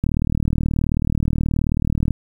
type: click train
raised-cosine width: 5 ms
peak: -7 dBFS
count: 81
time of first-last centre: 0.04-2.107 s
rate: 38.7 Hz
effects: 8-bit